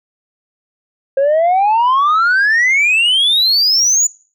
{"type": "exponential sweep", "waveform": "sine", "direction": "up", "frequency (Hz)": [533, 7040], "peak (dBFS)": -7, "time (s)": [1.17, 4.07], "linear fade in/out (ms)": 5, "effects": ["noise-tail reverb RT60 0.4 s tail -23 dB re dry", "tanh soft clip ceiling -8 dBFS"]}